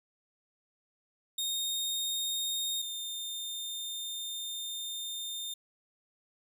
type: tone pair in turn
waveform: sawtooth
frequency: 3695 / 3627 Hz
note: A#7 / A#7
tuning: -16 / -48 cents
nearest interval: unison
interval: 32 cents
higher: first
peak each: -28 / -33 dBFS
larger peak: first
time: 1.38-2.82 / 2.82-5.54 s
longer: second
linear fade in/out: 5 ms
effects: none